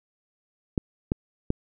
clicks, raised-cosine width 3 ms, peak -10 dBFS, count 3, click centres 0.778 / 1.119 / 1.504 s, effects none

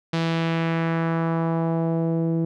sawtooth tone with low-pass filter sweep, 164.81 Hz, E3, in tune, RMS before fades -23 dBFS, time 0.13-2.45 s, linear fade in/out 5 ms, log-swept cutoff 4300 to 370 Hz, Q 1.4, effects none

